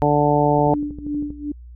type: harmonic tone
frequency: 146.83 Hz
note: D3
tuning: in tune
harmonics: 1 / 2 / 3 / 4 / 5 / 6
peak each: -21 / -21 / -21 / -21 / -21 / -21 dBFS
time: 0.02-0.74 s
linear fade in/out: 0 ms
type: click train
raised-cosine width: 3 ms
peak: -22 dBFS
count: 10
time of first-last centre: 0.59-1.304 s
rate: 12.6 Hz
type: tone with tremolo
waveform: sine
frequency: 293.3 Hz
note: D4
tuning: 2 cents flat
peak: -20 dBFS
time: 0.69-1.52 s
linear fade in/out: 5 ms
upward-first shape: sine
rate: 2.6 Hz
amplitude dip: 85%
effects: added 60 Hz sine -37 dBFS peak until 1.75 s